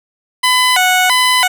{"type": "tone with vibrato", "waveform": "15% pulse", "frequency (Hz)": 861, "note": "A5", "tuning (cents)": -38, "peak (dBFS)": -3, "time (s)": [0.43, 1.48], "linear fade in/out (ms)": 10, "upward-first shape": "square", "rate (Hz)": 1.5, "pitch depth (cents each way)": 270, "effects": []}